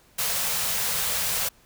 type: band-stop noise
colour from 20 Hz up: white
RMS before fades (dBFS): -26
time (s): 0.18-1.49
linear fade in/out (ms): 10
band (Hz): 220 to 430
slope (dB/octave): 96
effects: pink hiss -58 dBFS RMS until 1.65 s